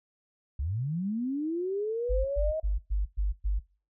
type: linear sweep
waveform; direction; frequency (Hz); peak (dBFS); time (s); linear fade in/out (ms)
sine; up; 61 to 640; -28; 0.59-2.6; 5
type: tone bursts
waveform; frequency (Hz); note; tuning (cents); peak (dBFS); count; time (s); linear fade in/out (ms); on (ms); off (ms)
sine; 49.78; G1; +27; -24; 6; 2.09-3.6; 20; 160; 110
effects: noise-tail reverb RT60 0.4 s tail -24 dB re dry